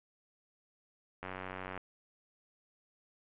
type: click train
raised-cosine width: 0.5 ms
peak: -26 dBFS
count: 52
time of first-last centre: 1.23-1.777 s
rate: 93.3 Hz
effects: resampled to 8000 Hz + 11-bit